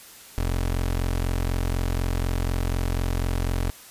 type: tone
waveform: 25% pulse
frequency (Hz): 44.05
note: F1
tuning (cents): +16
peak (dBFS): -19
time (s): 0.38-3.7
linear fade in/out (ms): 0
effects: white hiss -46 dBFS RMS until 3.9 s + resampled to 32000 Hz